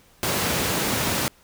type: high-pass noise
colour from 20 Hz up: pink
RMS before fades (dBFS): -24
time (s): 0.23-1.28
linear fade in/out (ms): 0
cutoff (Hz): 100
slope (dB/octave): 12
effects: pink hiss -56 dBFS RMS until 1.43 s